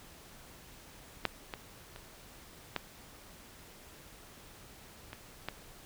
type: clicks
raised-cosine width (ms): 0.3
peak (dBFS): -12 / -22 / -30 / -16 / -27 / -19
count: 6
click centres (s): 1.253 / 1.538 / 1.961 / 2.763 / 5.131 / 5.486
effects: pink hiss -54 dBFS RMS until 5.85 s